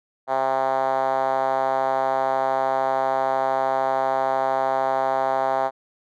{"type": "tone with band-pass filter", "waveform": "5% pulse", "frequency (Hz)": 133, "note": "C3", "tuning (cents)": 29, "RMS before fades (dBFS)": -22, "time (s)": [0.27, 5.71], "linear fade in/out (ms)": 50, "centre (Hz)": 740, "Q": 3.4, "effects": []}